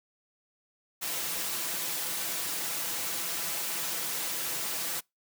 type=noise with comb filter; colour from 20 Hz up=white; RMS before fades=-33 dBFS; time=1.01-5.01 s; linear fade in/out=20 ms; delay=6 ms; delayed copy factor=+0.55; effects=noise-tail reverb RT60 0.2 s tail -26 dB re dry + high-pass 150 Hz 12 dB/octave